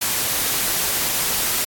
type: noise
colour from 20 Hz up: white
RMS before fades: -21 dBFS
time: 0.01-1.65 s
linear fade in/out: 10 ms
effects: AAC 64 kbps